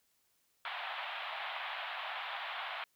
pink band-pass noise, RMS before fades -41 dBFS, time 0.65-2.84 s, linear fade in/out 2 ms, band 680 to 3600 Hz, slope 48 dB/octave, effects white hiss -75 dBFS RMS until 2.95 s

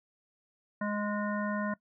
harmonic tone with a mistuned harmonic, 207.7 Hz, G#3, in tune, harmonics 1 / 3 / 5 / 7 / 9, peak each -32 / -37 / -39 / -40 / -42 dBFS, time 0.81-1.74 s, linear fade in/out 5 ms, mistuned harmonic 9, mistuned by -35 cents, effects noise-tail reverb RT60 0.1 s tail -20 dB re dry

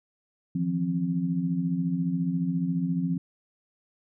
sine tone cluster, 159.3 / 173.7 / 264.6 Hz, D#3 / F3 / C4, +41 / -9 / +20 cents, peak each -33 / -26 / -30 dBFS, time 0.55-3.18 s, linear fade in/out 5 ms, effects none

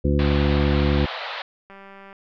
harmonic tone, 71.8 Hz, D2, 39 cents flat, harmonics 1 / 2 / 3 / 4 / 5 / 7, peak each -20 / -23 / -25 / -26 / -27 / -28 dBFS, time 0.04-1.06 s, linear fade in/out 10 ms
pink band-pass noise, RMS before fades -31 dBFS, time 0.19-1.42 s, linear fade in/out 2 ms, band 560 to 4200 Hz, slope 48 dB/octave
click train, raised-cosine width 0.5 ms, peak -29 dBFS, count 85, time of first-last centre 1.7-2.129 s, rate 196 Hz
effects none

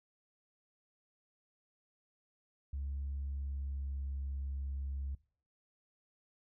sine tone with pitch glide, 69.5 to 68.58 Hz, C#2 to C#2, +5 to -18 cents, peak -35 dBFS, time 2.73-5.15 s, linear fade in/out 5 ms, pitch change -23 cents, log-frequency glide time 3.17-4.04 s, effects noise-tail reverb RT60 0.5 s tail -22 dB re dry + tanh soft clip ceiling -33 dBFS

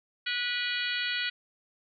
harmonic tone with a mistuned harmonic, 488.7 Hz, B4, 18 cents flat, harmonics 3 / 4 / 5 / 6 / 7 / 8 / 9, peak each -34 / -35 / -36 / -37 / -37 / -38 / -39 dBFS, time 0.26-1.3 s, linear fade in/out 10 ms, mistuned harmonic 7, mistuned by -51 cents, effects none

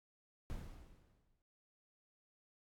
brown noise with exponential decay, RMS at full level -43 dBFS, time 0.5-1.42 s, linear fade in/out 0 ms, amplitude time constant 200 ms, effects AAC 64 kbps

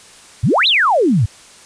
sine exponential two-way sweep, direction up then down, 92.5 to 4186 to 92.5 Hz, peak -10 dBFS, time 0.43-1.26 s, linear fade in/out 10 ms, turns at 0.67 s, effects white hiss -42 dBFS RMS until 1.65 s + resampled to 22050 Hz

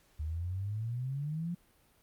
sine exponential sweep, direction up, 74.4 to 177.6 Hz, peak -33 dBFS, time 0.19-1.55 s, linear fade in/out 10 ms, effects pink hiss -67 dBFS RMS until 2.02 s + Opus 48 kbps

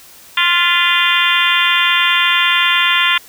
harmonic tone with a mistuned harmonic, 349.2 Hz, F4, in tune, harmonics 3 / 4 / 5 / 6 / 7 / 8 / 9 / 10, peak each -19 / -19 / -19 / -19 / -19 / -19 / -19 / -19 dBFS, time 0.37-3.18 s, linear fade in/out 5 ms, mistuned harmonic 6, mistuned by -47 cents, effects white hiss -41 dBFS RMS until 3.28 s

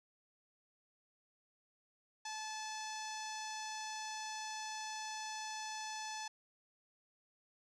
sawtooth tone with low-pass filter, 867 Hz, A5, 26 cents flat, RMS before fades -44 dBFS, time 2.25-6.28 s, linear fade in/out 5 ms, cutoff 6100 Hz, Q 3.5, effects none

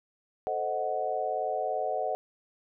sine chord, A diminished seventh, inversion none, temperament equal, 440 / 523.3 / 622.3 / 740 Hz, A4 / C5 / Eb5 / Gb5, 0 / 0 / 0 / 0 cents, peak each -36 / -35 / -33 / -31 dBFS, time 0.47-2.15 s, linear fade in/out 0 ms, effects none

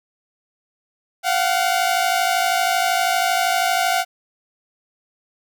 sawtooth tone pair together, 699.3 / 752 Hz, F5 / F#5, +2 / +28 cents, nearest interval minor second, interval 126 cents, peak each -16 dBFS, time 1.23-4.05 s, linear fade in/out 50 ms, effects none

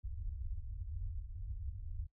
pink low-pass noise, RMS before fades -42 dBFS, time 0.03-2.07 s, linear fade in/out 10 ms, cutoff 100 Hz, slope 96 dB/octave, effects noise-tail reverb RT60 0.1 s tail -19 dB re dry

